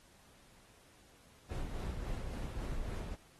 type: noise with tremolo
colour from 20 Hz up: brown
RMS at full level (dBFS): -38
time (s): 1.49-3.16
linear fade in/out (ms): 20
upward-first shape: sine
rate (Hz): 3.6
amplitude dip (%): 35
effects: pink hiss -64 dBFS RMS until 3.39 s + AAC 32 kbps